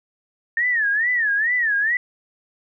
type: tone with vibrato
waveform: sine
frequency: 1800 Hz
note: A6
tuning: 39 cents sharp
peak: -17 dBFS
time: 0.57-1.97 s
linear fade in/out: 2 ms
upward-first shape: sine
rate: 2.3 Hz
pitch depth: 180 cents each way
effects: none